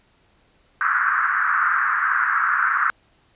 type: band-pass noise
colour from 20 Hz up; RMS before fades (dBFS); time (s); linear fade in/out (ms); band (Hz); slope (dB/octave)
white; -20; 0.81-2.9; 0; 1200 to 1600; 48
effects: pink hiss -60 dBFS RMS until 3.35 s + resampled to 8000 Hz